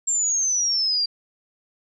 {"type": "exponential sweep", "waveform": "sine", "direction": "down", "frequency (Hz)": [7459, 4699], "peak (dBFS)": -19, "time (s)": [0.07, 1.06], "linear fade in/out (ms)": 10, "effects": []}